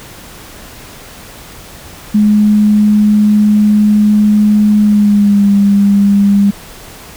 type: tone with pitch glide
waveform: sine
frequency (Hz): 210 to 200.9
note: G#3 to G3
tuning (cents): +19 to +43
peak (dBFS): -5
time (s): 2.14-6.51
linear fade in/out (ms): 10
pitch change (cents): -76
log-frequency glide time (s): 4.8-5.49
effects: pink hiss -33 dBFS RMS until 7.16 s